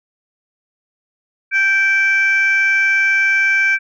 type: tone pair together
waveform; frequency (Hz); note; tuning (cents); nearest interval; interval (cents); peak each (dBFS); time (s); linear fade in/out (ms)
sine; 1568 / 2327; G6 / D7; 0 / -17; perfect fifth; 683; -13; 1.51-3.79; 50
effects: tanh soft clip ceiling -7 dBFS